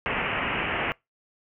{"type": "low-pass noise", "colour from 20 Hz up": "white", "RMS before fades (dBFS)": -28, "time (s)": [0.06, 0.92], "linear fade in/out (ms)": 0, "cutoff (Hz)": 2900, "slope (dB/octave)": 96, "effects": ["noise-tail reverb RT60 0.2 s tail -24 dB re dry"]}